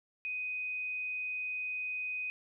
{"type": "tone", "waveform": "sine", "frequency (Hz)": 2500, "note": "D#7", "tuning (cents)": 8, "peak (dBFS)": -34, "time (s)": [0.25, 2.3], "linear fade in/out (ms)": 0, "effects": []}